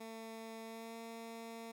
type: tone with pitch glide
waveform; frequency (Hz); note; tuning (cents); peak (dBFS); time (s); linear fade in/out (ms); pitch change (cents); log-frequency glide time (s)
15% pulse; 224.3 to 228.2; A3 to A#3; +34 to -37; -40; 0-1.72; 10; +29; 0.63-0.96
effects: none